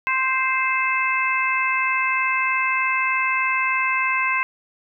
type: harmonic tone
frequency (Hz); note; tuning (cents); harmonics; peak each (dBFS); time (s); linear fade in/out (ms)
523.3; C5; 0; 2 / 3 / 4 / 5; -23 / -27 / -23 / -24; 0.07-4.43; 0
effects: none